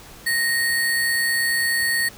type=tone with sample-and-hold; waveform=sine; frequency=1864.7 Hz; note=A#6; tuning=in tune; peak=-18 dBFS; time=0.26-2.09 s; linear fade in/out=10 ms; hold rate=6300 Hz; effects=pink hiss -43 dBFS RMS until 2.17 s